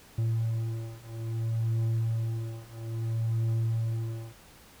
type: beating tone pair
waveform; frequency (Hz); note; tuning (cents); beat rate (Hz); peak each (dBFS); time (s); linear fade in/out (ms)
triangle; 113.1 / 113.7; A2 / A#2; +48 / -43; 0.6; -29 / -28; 0.18-4.33; 5
effects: pink hiss -54 dBFS RMS until 4.8 s